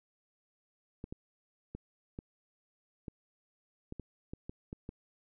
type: clicks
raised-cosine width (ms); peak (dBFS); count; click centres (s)
3; -28; 11; 1.041 / 1.125 / 1.75 / 2.189 / 3.082 / 3.924 / 3.997 / 4.335 / 4.495 / 4.729 / 4.891
effects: none